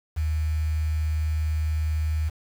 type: tone with quantisation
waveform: sine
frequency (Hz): 77.78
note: D#2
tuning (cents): 0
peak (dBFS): -22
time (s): 0.16-2.3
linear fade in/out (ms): 20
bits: 7
effects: none